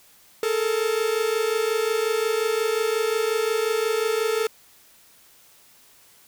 45% pulse tone pair together, 430 / 455.6 Hz, A4 / A#4, -40 / -40 cents, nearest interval minor second, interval 100 cents, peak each -24 dBFS, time 0.43-4.47 s, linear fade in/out 2 ms, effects white hiss -54 dBFS RMS until 6.27 s

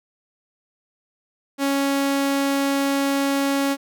sawtooth tone, 277.2 Hz, C#4, in tune, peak -15 dBFS, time 1.58-3.77 s, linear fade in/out 50 ms, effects none

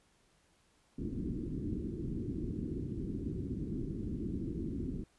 white low-pass noise, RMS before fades -38 dBFS, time 0.98-5.04 s, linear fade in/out 5 ms, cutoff 350 Hz, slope 48 dB/octave, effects pink hiss -70 dBFS RMS until 5.18 s + resampled to 24000 Hz

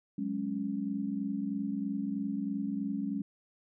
sine chord, F# suspended second, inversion none, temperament just, 185 / 208.1 / 277.5 Hz, F#3 / G#3 / C#4, 0 / +4 / +2 cents, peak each -39 / -34 / -35 dBFS, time 0.18-3.22 s, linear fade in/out 5 ms, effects none

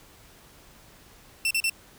sawtooth tone bursts, 2689 Hz, E7, 34 cents sharp, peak -19 dBFS, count 3, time 1.45-1.697 s, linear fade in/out 2 ms, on 57 ms, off 38 ms, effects pink hiss -53 dBFS RMS until 1.98 s

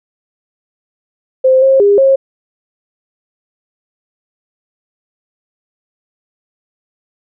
sine tone with pitch steps, 521 / 535 / 405 / 539 Hz, C5 / C5 / G#4 / C#5, -7 / +38 / -43 / -49 cents, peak -5 dBFS, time 1.44-2.16 s, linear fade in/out 10 ms, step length 180 ms, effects none

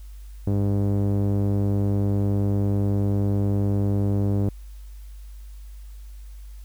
sawtooth tone with low-pass filter, 100 Hz, G2, 35 cents sharp, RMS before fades -22 dBFS, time 0.47-4.49 s, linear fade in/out 0 ms, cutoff 430 Hz, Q 0.92, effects added 50 Hz sine -37 dBFS peak until 6.64 s + white hiss -58 dBFS RMS until 6.64 s

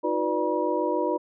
sine tone cluster, 315.1 / 362 / 493.7 / 590 / 961 Hz, D#4 / F#4 / B4 / D5 / B5, +22 / -38 / -1 / +8 / -48 cents, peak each -29 dBFS, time 0.03-1.18 s, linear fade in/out 20 ms, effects none

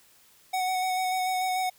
square tone with vibrato, 743 Hz, F#5, 7 cents sharp, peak -26 dBFS, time 0.53-1.7 s, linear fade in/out 10 ms, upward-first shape square, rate 6.8 Hz, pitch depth 14 cents each way, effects white hiss -59 dBFS RMS until 1.78 s

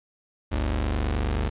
sawtooth tone pair together, 49.39 / 74 Hz, G1 / D2, +14 / +14 cents, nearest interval perfect fifth, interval 700 cents, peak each -22 dBFS, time 0.51-1.5 s, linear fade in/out 20 ms, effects resampled to 8000 Hz + 9-bit

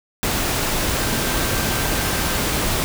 sine tone in noise, 1568 Hz, G6, in tune, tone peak -32 dBFS, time 1-2.37 s, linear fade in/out 0 ms, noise pink, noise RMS -21 dBFS, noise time 0.23-2.84 s, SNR -14 dB, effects none

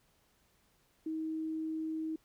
sine tone, 317.3 Hz, D#4, 34 cents sharp, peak -34 dBFS, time 1.06-2.16 s, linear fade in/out 5 ms, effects pink hiss -71 dBFS RMS until 2.24 s

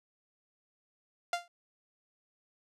sawtooth tone with exponential decay, 696 Hz, F5, 6 cents flat, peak -22 dBFS, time 1.33-1.48 s, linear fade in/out 2 ms, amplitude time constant 32 ms, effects low-pass 8000 Hz 12 dB/octave

